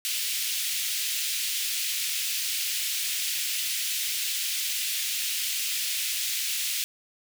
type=high-pass noise; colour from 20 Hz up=pink; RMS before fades=-29 dBFS; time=0.05-6.84 s; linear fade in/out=0 ms; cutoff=2500 Hz; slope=24 dB/octave; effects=none